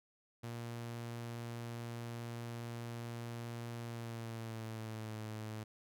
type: tone with pitch glide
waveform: sawtooth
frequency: 117.6 to 109.09 Hz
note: A#2 to A2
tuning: +16 to -14 cents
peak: -38 dBFS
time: 0.43-5.64 s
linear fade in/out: 10 ms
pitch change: -130 cents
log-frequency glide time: 3.82-5.14 s
effects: none